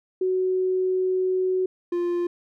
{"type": "tone pair in turn", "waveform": ["sine", "triangle"], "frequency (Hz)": [371.8, 349.4], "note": ["F#4", "F4"], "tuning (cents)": [8, 1], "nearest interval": "minor second", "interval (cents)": 107, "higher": "first", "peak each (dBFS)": -20, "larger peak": "neither", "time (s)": [[0.21, 1.66], [1.92, 2.27]], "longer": "first", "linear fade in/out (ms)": 5, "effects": []}